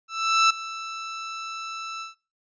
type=tone with ADSR envelope; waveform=sawtooth; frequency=1324 Hz; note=E6; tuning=7 cents sharp; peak=-11 dBFS; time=0.08-2.15 s; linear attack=420 ms; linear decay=9 ms; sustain=-17 dB; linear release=140 ms; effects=noise-tail reverb RT60 0.3 s tail -21 dB re dry + resampled to 16000 Hz